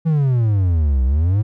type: exponential two-way sweep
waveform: triangle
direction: down then up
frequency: 166.3 to 62.3 to 111.1 Hz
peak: -11 dBFS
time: 0.05-1.43 s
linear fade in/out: 20 ms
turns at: 1.04 s
effects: none